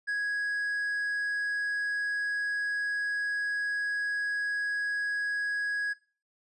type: tone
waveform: triangle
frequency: 1661.2 Hz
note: G#6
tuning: in tune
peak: -26 dBFS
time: 0.07-5.94 s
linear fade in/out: 20 ms
effects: noise-tail reverb RT60 0.4 s tail -21 dB re dry + resampled to 24000 Hz